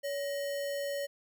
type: tone with sample-and-hold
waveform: sine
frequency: 565 Hz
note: C#5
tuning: 33 cents sharp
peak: -32 dBFS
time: 0.03-1.07 s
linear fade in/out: 20 ms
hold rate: 2450 Hz
effects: none